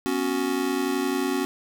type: chord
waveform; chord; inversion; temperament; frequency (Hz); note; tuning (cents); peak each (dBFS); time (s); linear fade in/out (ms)
square; B suspended second; none; just; 246.9 / 277.8 / 370.4; B3 / C#4 / F#4; 0 / +4 / +2; -31 / -27 / -28; 0.06-1.45; 0
effects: none